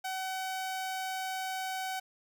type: tone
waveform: sawtooth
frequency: 756 Hz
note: F#5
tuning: 37 cents sharp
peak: -30 dBFS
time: 0.04-2 s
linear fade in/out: 10 ms
effects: none